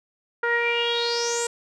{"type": "tone with low-pass filter sweep", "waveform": "sawtooth", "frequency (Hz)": 471.6, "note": "A#4", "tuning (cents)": 20, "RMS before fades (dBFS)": -24, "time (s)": [0.43, 1.47], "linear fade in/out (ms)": 5, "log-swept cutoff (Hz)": [1600, 8100], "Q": 8.1, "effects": []}